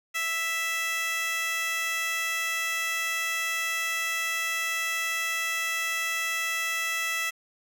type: tone with high-pass filter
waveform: 15% pulse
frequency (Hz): 659.3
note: E5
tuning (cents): 0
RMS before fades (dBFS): -29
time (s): 0.14-7.31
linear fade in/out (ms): 20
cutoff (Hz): 2000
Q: 1.3
effects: 9-bit